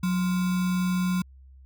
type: tone with sample-and-hold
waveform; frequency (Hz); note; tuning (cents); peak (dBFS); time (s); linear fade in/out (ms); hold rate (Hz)
sine; 182.1; F#3; -27; -22; 0.03-1.22; 5; 1225
effects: added 66 Hz sine -47 dBFS peak until 1.65 s